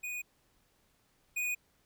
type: tone pair in turn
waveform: square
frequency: 2473 / 2473 Hz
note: D#7 / D#7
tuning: -11 / -11 cents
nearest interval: unison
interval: 0 cents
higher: neither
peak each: -37 / -32 dBFS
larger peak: second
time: 0.03-0.22 / 1.36-1.55 s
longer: neither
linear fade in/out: 10 ms
effects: pink hiss -71 dBFS RMS until 1.85 s